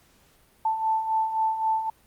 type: beating tone pair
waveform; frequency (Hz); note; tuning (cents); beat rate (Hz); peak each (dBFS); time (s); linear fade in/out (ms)
sine; 880 / 883.8; A5 / A5; 0 / +7; 3.8; -30 / -23; 0.65-1.9; 5
effects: pink hiss -60 dBFS RMS until 2.06 s + Opus 48 kbps